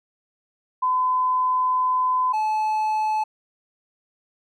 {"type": "tone pair in turn", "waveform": ["sine", "triangle"], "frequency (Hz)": [1015, 863.1], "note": ["B5", "A5"], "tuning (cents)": [47, -34], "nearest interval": "minor third", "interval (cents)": 281, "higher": "first", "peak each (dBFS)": -18, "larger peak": "neither", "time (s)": [[0.82, 2.33], [2.33, 3.24]], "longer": "first", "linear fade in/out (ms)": 10, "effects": []}